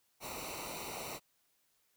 pink noise with comb filter, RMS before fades -43 dBFS, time 0.2-1.2 s, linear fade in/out 50 ms, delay 0.6 ms, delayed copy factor -0.8, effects white hiss -75 dBFS RMS until 1.96 s

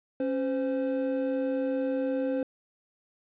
triangle tone pair together, 273.5 / 516.3 Hz, C#4 / C5, -23 / -23 cents, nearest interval major seventh, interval 1100 cents, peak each -27 dBFS, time 0.2-2.43 s, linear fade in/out 2 ms, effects resampled to 8000 Hz + 10-bit

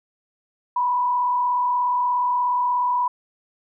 sine tone with frequency modulation, 984 Hz, B5, 7 cents flat, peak -18 dBFS, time 0.76-3.08 s, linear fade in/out 5 ms, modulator 36.8 Hz, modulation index 0.56, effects none

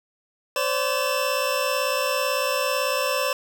25% pulse tone cluster, 517 / 575 / 2663 Hz, C5 / D5 / E7, -21 / -37 / +17 cents, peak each -22 / -22 / -24 dBFS, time 0.56-3.33 s, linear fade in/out 2 ms, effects none

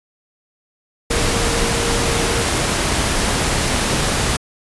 sine tone in noise, 466.2 Hz, A#4, in tune, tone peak -25 dBFS, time 1.1-2.44 s, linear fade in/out 10 ms, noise pink, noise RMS -18 dBFS, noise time 1.1-4.37 s, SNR -10 dB, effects resampled to 24000 Hz

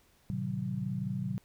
sine chord, A diminished seventh, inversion none, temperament equal with one note detuned, 110 / 130.81 / 155.56 / 189.1 Hz, A2 / C3 / Eb3 / Gb3, 0 / 0 / 0 / +38 cents, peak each -40 / -36 / -40 / -35 dBFS, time 0.3-1.38 s, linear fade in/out 0 ms, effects pink hiss -66 dBFS RMS until 1.44 s

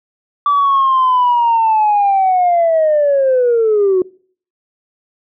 sine linear sweep, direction down, 1161 to 361.5 Hz, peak -8 dBFS, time 0.46-4.02 s, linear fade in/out 2 ms, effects noise-tail reverb RT60 0.5 s tail -24 dB re dry + tanh soft clip ceiling -6 dBFS

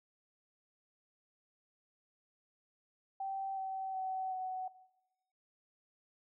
sine tone with pitch steps, 776 / 766.2 / 756.5 / 747 Hz, G5 / G5 / F#5 / F#5, -18 / -40 / +38 / +16 cents, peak -36 dBFS, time 3.2-4.68 s, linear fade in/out 5 ms, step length 370 ms, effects noise-tail reverb RT60 0.9 s tail -18 dB re dry

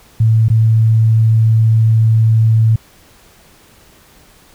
sine tone with dropouts, 111.6 Hz, A2, 25 cents sharp, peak -7 dBFS, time 0.2-2.76 s, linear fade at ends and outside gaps 5 ms, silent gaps 0.484-0.5 s, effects pink hiss -46 dBFS RMS until 4.54 s

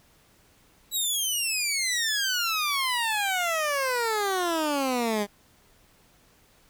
15% pulse exponential sweep, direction down, 3940 to 200 Hz, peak -18 dBFS, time 0.91-5.27 s, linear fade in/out 50 ms, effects pink hiss -60 dBFS RMS until 6.69 s

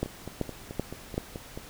two click trains, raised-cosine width 2 ms, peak -23 / -14 dBFS, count 8 / 4, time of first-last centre 0.06-1.575 / 0.03-1.179 s, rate 4.62 / 2.61 Hz, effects pink hiss -47 dBFS RMS until 1.69 s

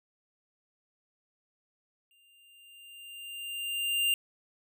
square tone with exponential growth, 2794 Hz, F7, in tune, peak -24 dBFS, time 2.11-4.14 s, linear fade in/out 1 ms, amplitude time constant 440 ms, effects none

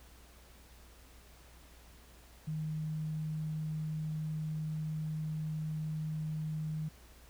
sine tone, 155.56 Hz, D#3, in tune, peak -34 dBFS, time 2.47-6.89 s, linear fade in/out 10 ms, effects added 60 Hz sine -57 dBFS peak until 7.29 s + pink hiss -60 dBFS RMS until 7.29 s

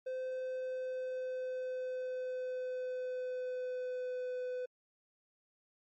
triangle tone with pitch glide, 515 to 502.1 Hz, C5 to B4, -28 to +29 cents, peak -34 dBFS, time 0.06-4.66 s, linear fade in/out 10 ms, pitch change -43 cents, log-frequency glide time 0.19-4.42 s, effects MP3 32 kbps

